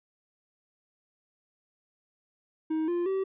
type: tone with pitch steps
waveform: triangle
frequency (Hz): 315.8 / 348.4 / 384.3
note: D#4 / F4 / G4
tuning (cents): +26 / -4 / -34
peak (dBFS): -24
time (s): 2.7-3.24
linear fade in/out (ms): 10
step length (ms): 180
effects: resampled to 8000 Hz